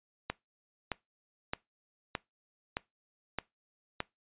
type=click train; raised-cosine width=0.3 ms; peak=-16 dBFS; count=7; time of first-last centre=0.3-4.004 s; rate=1.62 Hz; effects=noise-tail reverb RT60 0.2 s tail -22 dB re dry + resampled to 8000 Hz